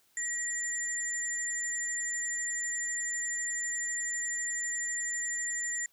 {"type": "tone pair together", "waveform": "sine", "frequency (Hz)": [1912, 7194], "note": ["A#6", "A8"], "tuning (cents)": [43, 37], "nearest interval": "octave + major seventh", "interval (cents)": 2294, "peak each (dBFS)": [-35, -33], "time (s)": [0.17, 5.86], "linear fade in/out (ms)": 2, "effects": ["white hiss -68 dBFS RMS until 5.92 s"]}